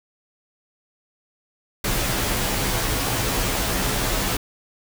pink noise with comb filter, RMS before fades -23 dBFS, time 1.84-4.37 s, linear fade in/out 5 ms, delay 13 ms, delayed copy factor -0.7, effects none

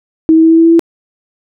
sine tone with pitch steps, 320.2 / 322.4 / 324.7 / 326.9 / 329.2 / 331.5 / 333.8 Hz, D#4 / E4 / E4 / E4 / E4 / E4 / E4, +50 / -38 / -26 / -14 / -2 / +10 / +22 cents, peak -3 dBFS, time 0.29-0.794 s, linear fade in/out 0 ms, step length 72 ms, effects none

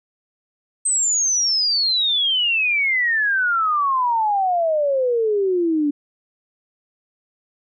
sine exponential sweep, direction down, 8330 to 284.4 Hz, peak -16 dBFS, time 0.85-5.91 s, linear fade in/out 10 ms, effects none

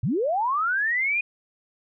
sine linear sweep, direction up, 92.5 to 2479 Hz, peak -21 dBFS, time 0.03-1.21 s, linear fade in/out 5 ms, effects none

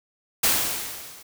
white noise with level ramp, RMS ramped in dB -18 to -46 dBFS, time 0.43-1.23 s, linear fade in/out 10 ms, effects none

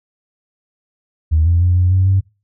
sine tone with pitch steps, 78.7 / 85.5 / 89.1 / 90.3 / 93.7 / 96.1 Hz, D#2 / F2 / F2 / F#2 / F#2 / G2, +20 / -36 / +35 / -42 / +22 / -34 cents, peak -9 dBFS, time 1.31-2.21 s, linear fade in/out 20 ms, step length 150 ms, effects noise-tail reverb RT60 0.3 s tail -22 dB re dry + tanh soft clip ceiling -5 dBFS

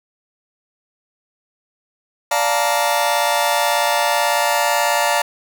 sawtooth chord, Bb major seventh, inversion first, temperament just, 582.7 / 699.2 / 874.1 / 932.3 Hz, D5 / F5 / A5 / Bb5, -14 / +2 / -12 / 0 cents, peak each -17 dBFS, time 2.31-5.22 s, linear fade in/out 5 ms, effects none

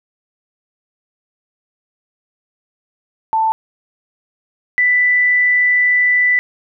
sine tone pair in turn, 886 / 1983.3 Hz, A5 / B6, +12 / +7 cents, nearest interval octave + major second, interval 1395 cents, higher second, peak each -12 / -10 dBFS, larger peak second, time 3.33-3.52 / 4.78-6.39 s, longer second, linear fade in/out 0 ms, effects none

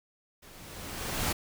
pink noise with level ramp, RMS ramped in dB -53 to -28 dBFS, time 0.42-1.33 s, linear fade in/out 10 ms, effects none

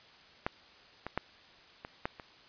clicks, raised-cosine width 0.5 ms, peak -15 / -22 / -15 / -26 / -17 / -29 dBFS, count 6, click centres 0.465 / 1.066 / 1.176 / 1.849 / 2.055 / 2.198 s, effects white hiss -57 dBFS RMS until 2.48 s + resampled to 11025 Hz

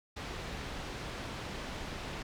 pink low-pass noise, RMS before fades -41 dBFS, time 0.16-2.23 s, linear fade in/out 10 ms, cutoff 4500 Hz, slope 12 dB/octave, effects none

